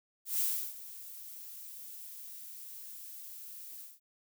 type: noise with ADSR envelope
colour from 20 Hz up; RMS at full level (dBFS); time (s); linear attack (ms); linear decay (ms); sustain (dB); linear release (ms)
violet; -30; 0.25-4; 150; 330; -17; 190
effects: none